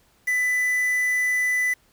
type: tone with quantisation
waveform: triangle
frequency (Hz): 1994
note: B6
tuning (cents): +16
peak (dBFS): -18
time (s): 0.27-1.74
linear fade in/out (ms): 10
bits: 6
effects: pink hiss -61 dBFS RMS until 1.92 s